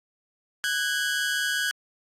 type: tone pair together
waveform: sawtooth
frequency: 1495 / 1640 Hz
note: F#6 / G#6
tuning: +17 / -22 cents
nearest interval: major second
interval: 161 cents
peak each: -24 / -23 dBFS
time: 0.64-1.71 s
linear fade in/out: 0 ms
effects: low-pass 12000 Hz 12 dB/octave + AAC 64 kbps